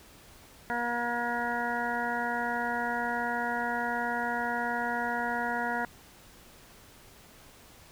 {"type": "harmonic tone", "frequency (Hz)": 238.6, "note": "A#3", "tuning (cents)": 41, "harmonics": [1, 2, 3, 4, 6, 7, 8], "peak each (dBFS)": [-37, -39, -34, -35, -35, -37, -39], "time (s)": [0.7, 5.85], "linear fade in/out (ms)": 0, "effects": ["pink hiss -54 dBFS RMS until 7.91 s"]}